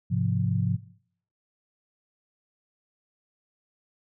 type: chord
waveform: sine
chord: F minor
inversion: first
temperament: just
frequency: 104.77 / 130.96 / 174.61 Hz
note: Ab2 / C3 / F3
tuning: +16 / +2 / 0 cents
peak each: -27 dBFS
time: 0.1-0.77 s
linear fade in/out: 20 ms
effects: noise-tail reverb RT60 0.6 s tail -18 dB re dry